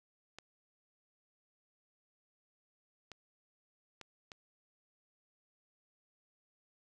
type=clicks; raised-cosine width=0.2 ms; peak=-30 dBFS; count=4; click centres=0.386 / 3.117 / 4.013 / 4.318 s; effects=none